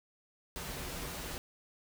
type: noise with comb filter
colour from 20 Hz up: pink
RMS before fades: -41 dBFS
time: 0.56-1.38 s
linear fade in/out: 0 ms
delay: 9.4 ms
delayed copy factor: -0.5
effects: none